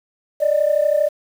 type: tone pair together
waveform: sine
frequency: 580.5 / 613 Hz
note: D5 / D#5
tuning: -20 / -26 cents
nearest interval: minor second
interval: 94 cents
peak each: -16 dBFS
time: 0.4-1.09 s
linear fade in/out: 20 ms
effects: tanh soft clip ceiling -8 dBFS + 7-bit